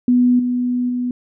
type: tone with level steps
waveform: sine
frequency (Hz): 246.9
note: B3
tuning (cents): 0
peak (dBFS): -10 / -16 / -18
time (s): 0.08-1.11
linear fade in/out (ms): 2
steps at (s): 0.39 / 0.89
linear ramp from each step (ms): 5
effects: none